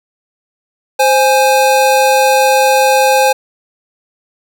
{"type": "tone pair together", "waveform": "square", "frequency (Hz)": [522.9, 830], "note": ["C5", "G#5"], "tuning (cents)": [-1, -1], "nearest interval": "minor sixth", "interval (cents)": 800, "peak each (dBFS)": -11, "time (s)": [0.99, 3.33], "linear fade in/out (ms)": 10, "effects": []}